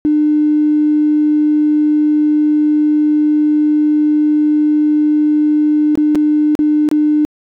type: tone with dropouts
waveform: triangle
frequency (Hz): 301.1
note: D4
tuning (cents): +43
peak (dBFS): -5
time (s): 0.05-7.25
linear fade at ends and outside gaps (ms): 0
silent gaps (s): 5.954-5.975 / 6.149-6.155 / 6.552-6.591 / 6.889-6.914
effects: tanh soft clip ceiling -7 dBFS